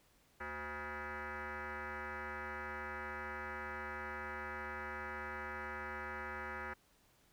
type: tone with frequency modulation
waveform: sine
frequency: 223.7 Hz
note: A3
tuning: 29 cents sharp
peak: -40 dBFS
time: 0.4-6.74 s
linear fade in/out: 10 ms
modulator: 297 Hz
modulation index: 6.1
effects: tanh soft clip ceiling -36 dBFS + pink hiss -70 dBFS RMS until 7.32 s